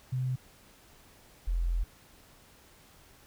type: tone pair in turn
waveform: sine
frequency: 128.2 / 42.86 Hz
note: C3 / F1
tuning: -35 / -32 cents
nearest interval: octave + perfect fifth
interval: 1897 cents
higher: first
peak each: -28 / -26 dBFS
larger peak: second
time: 0.12-0.36 / 1.47-1.84 s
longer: second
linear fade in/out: 10 ms
effects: pink hiss -58 dBFS RMS until 3.26 s